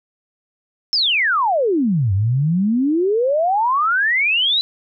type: exponential two-way sweep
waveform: sine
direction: down then up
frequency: 5450 to 92.7 to 4046 Hz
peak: -14 dBFS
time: 0.93-4.61 s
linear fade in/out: 0 ms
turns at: 2.13 s
effects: none